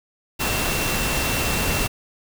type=tone in noise; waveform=sine; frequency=2705 Hz; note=E7; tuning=44 cents sharp; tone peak=-29 dBFS; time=0.39-1.88 s; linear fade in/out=20 ms; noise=pink; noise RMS=-23 dBFS; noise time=0.39-1.88 s; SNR=-9 dB; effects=none